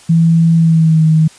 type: tone with pitch glide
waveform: sine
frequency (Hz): 165.2 to 158.1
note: E3 to D#3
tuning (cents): +4 to +28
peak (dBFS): -6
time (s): 0.09-1.28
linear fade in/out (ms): 10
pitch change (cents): -76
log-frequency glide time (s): 0.56-1.04
effects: white hiss -41 dBFS RMS until 1.38 s + resampled to 22050 Hz